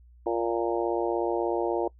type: harmonic tone with a mistuned harmonic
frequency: 116.54 Hz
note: A#2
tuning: in tune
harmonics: 3 / 4 / 5 / 6 / 7 / 8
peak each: -28 / -30 / -32 / -34 / -35 / -36 dBFS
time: 0.26-1.88 s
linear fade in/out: 5 ms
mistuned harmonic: 8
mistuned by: -18 cents
effects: noise-tail reverb RT60 0.1 s tail -23 dB re dry + added 60 Hz sine -51 dBFS peak until 1.99 s